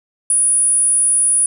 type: tone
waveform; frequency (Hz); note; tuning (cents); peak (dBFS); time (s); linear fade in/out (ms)
sine; 9770; D#9; -33; -11; 0.3-1.46; 2
effects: none